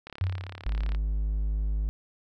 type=click train; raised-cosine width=0.3 ms; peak=-24 dBFS; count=32; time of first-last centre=0.07-0.948 s; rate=35.3 Hz
type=tone with exponential decay; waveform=sine; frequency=92.5 Hz; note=F#2; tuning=in tune; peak=-22 dBFS; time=0.21-0.86 s; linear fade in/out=5 ms; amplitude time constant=140 ms
type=tone; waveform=triangle; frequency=51.91 Hz; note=G#1; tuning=in tune; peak=-23 dBFS; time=0.66-1.89 s; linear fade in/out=0 ms
effects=none